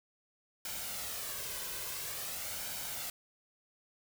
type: noise with flanger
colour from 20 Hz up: white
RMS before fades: -40 dBFS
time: 0.65-3.1 s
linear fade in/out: 2 ms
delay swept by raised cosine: 1.3 to 1.99 ms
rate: 0.48 Hz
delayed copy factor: +0.5
effects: none